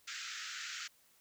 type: band-pass noise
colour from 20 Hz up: pink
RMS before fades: -44 dBFS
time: 0.07-0.88 s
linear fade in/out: 10 ms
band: 1300 to 7400 Hz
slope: 96 dB/octave
effects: white hiss -68 dBFS RMS until 1.2 s